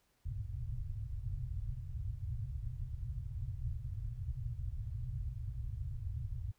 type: low-pass noise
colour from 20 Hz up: white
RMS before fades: -40 dBFS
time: 0.25-6.52 s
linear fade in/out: 10 ms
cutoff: 130 Hz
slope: 96 dB/octave
effects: pink hiss -75 dBFS RMS until 6.58 s